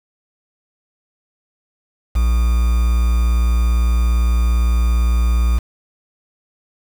triangle tone with quantisation, 58.8 Hz, A#1, 16 cents sharp, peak -10 dBFS, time 2.15-5.59 s, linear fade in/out 10 ms, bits 5, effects none

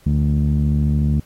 sawtooth tone with low-pass filter, 73.7 Hz, D2, 7 cents sharp, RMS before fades -17 dBFS, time 0.06-1.2 s, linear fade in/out 5 ms, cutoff 190 Hz, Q 4.2, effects pink hiss -53 dBFS RMS until 1.25 s + AAC 48 kbps

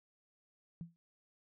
sine tone with exponential decay, 168.6 Hz, E3, 39 cents sharp, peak -38 dBFS, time 0.81-0.96 s, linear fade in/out 0 ms, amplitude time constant 32 ms, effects none

